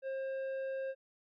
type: tone with tanh clipping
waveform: sine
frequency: 534 Hz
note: C5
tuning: 35 cents sharp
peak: -37 dBFS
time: 0.02-0.95 s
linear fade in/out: 50 ms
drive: 8 dB
effects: none